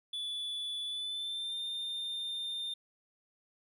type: tone with pitch glide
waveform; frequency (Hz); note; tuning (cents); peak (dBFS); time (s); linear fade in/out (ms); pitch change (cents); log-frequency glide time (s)
triangle; 3454 to 3613; A7 to A7; -33 to +45; -34; 0.13-2.74; 5; +78; 0.85-1.61
effects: none